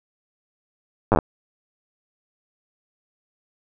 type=slowing click train; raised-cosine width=1 ms; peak=-3 dBFS; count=7; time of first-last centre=1.12-1.188 s; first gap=9 ms; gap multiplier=1.09; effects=none